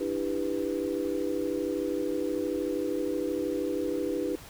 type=chord; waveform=sine; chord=E minor seventh; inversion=third; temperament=just; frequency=296.7 / 329.6 / 395.6 / 494.4 Hz; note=D4 / E4 / G4 / B4; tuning=+18 / 0 / +16 / +2 cents; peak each=-33 dBFS; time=0-4.36 s; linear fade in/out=10 ms; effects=pink hiss -48 dBFS RMS until 4.49 s